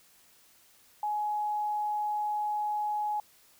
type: tone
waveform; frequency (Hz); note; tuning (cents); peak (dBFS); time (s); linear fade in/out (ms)
sine; 840; G#5; +19; -28; 1.03-3.2; 2
effects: white hiss -61 dBFS RMS until 3.59 s